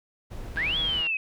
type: noise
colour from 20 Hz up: brown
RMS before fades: -37 dBFS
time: 0.3-1.03 s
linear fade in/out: 20 ms
type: click train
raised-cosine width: 0.3 ms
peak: -24 dBFS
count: 83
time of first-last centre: 0.56-1.069 s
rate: 161 Hz
type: linear two-way sweep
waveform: sine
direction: up then down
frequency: 1559 to 3417 to 2505 Hz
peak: -24 dBFS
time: 0.57-1.17 s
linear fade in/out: 2 ms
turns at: 0.78 s
effects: none